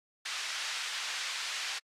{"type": "band-pass noise", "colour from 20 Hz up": "white", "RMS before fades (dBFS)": -37, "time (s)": [0.25, 1.79], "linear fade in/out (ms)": 10, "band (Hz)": [1400, 4500], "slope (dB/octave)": 12, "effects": ["low-pass 9000 Hz 12 dB/octave", "AAC 64 kbps"]}